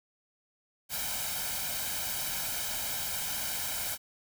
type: noise with comb filter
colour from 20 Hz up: white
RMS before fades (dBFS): -34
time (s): 0.89-3.98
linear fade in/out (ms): 50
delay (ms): 1.3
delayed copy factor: +0.7
effects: none